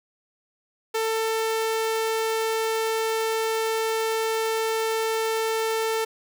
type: tone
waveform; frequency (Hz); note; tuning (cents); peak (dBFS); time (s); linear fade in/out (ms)
sawtooth; 445.6; A4; +22; -19; 0.94-6.05; 10
effects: none